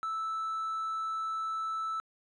triangle tone, 1315 Hz, E6, 5 cents flat, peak -29 dBFS, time 0.03-2 s, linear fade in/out 0 ms, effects tanh soft clip ceiling -26 dBFS + resampled to 24000 Hz

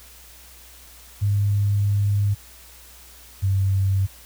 sine tone pair in turn, 101.6 / 96.84 Hz, G#2 / G2, -38 / -21 cents, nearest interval minor second, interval 83 cents, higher first, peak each -17 dBFS, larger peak neither, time 1.21-2.35 / 3.42-4.07 s, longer first, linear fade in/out 20 ms, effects added 60 Hz sine -49 dBFS peak until 4.25 s + white hiss -47 dBFS RMS until 4.25 s

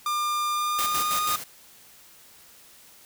45% pulse tone with pitch glide, 1200 to 1228.8 Hz, D6 to D#6, +37 to -22 cents, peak -24 dBFS, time 0.06-1.36 s, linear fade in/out 2 ms, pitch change +41 cents, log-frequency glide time 0.52-1.23 s
white noise with tremolo, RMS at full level -29 dBFS, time 0.78-1.44 s, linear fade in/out 10 ms, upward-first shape square, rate 6.1 Hz, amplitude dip 60%
effects white hiss -52 dBFS RMS until 3.05 s

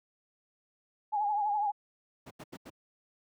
sine tone with vibrato, 830.6 Hz, G#5, in tune, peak -27 dBFS, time 1.12-1.72 s, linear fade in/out 20 ms, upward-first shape triangle, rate 12 Hz, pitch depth 73 cents each way
brown noise bursts, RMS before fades -38 dBFS, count 4, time 2.26-2.701 s, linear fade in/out 10 ms, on 48 ms, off 83 ms
effects high-pass 200 Hz 12 dB/octave

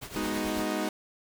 pink noise with tremolo, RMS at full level -38 dBFS, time 0.01-0.66 s, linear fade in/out 20 ms, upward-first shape triangle, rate 9.1 Hz, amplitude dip 75%
sawtooth chord, G# minor seventh, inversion none, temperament equal, 207.7 / 246.9 / 311.1 / 370 Hz, G#3 / B3 / D#4 / F#4, 0 / 0 / 0 / 0 cents, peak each -30 / -32 / -28 / -33 dBFS, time 0.16-0.89 s, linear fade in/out 2 ms
effects none

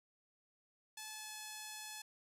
5% pulse tone with pitch glide, 864 to 858 Hz, A5 to A5, -32 to -44 cents, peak -34 dBFS, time 0.97-2.02 s, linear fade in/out 5 ms, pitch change -12 cents, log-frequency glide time 1.09-1.34 s, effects none

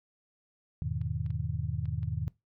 sine chord, E major seventh, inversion none, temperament just, 82.41 / 103.01 / 123.61 / 154.51 Hz, E2 / G#2 / B2 / D#3, 0 / -14 / +2 / -12 cents, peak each -36 dBFS, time 0.82-2.28 s, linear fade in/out 0 ms
clicks, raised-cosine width 0.3 ms, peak -40 dBFS, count 5, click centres 1.015 / 1.263 / 1.305 / 1.856 / 2.031 s
effects noise-tail reverb RT60 0.2 s tail -21 dB re dry

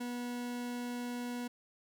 40% pulse tone, 243.4 Hz, B3, 25 cents flat, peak -36 dBFS, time 0-1.48 s, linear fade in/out 10 ms, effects none

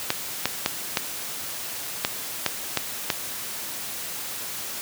clicks, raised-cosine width 0.2 ms, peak -3 dBFS, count 8, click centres 0.104 / 0.456 / 0.661 / 0.972 / 2.049 / 2.463 / 2.773 / 3.102 s, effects white hiss -33 dBFS RMS until 4.81 s + high-pass 80 Hz 12 dB/octave

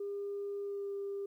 sine tone with pitch glide, 402.8 to 398.6 Hz, G4 to G4, +47 to +29 cents, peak -35 dBFS, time 0-1.26 s, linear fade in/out 5 ms, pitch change -18 cents, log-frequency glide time 0.62-0.94 s, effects tanh soft clip ceiling -32 dBFS + 12-bit

